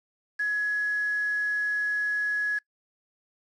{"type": "tone with quantisation", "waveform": "sine", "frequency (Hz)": 1682, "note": "G#6", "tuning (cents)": 22, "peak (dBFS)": -24, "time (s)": [0.39, 2.59], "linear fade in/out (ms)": 10, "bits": 7, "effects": ["noise-tail reverb RT60 0.1 s tail -24 dB re dry", "low-pass 6000 Hz 12 dB/octave"]}